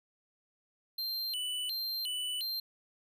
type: tone with vibrato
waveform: square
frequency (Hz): 3520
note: A7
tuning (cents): 0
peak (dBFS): -34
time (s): 0.98-2.6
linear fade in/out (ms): 5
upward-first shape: square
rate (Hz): 1.4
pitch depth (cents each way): 290
effects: none